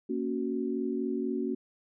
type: chord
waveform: sine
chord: F# major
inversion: first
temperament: equal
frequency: 233.1 / 277.2 / 370 Hz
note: A#3 / C#4 / F#4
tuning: 0 / 0 / 0 cents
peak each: -33 dBFS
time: 0.09-1.55 s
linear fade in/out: 10 ms
effects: none